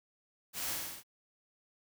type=noise with echo; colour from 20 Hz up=white; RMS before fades=-39 dBFS; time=0.53-0.77 s; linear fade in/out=50 ms; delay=53 ms; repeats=5; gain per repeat=-2 dB; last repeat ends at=1.035 s; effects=none